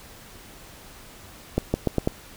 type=accelerating click train; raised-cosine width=2 ms; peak=-7 dBFS; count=5; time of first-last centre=1.58-2.075 s; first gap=160 ms; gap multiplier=0.83; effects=pink hiss -46 dBFS RMS until 2.36 s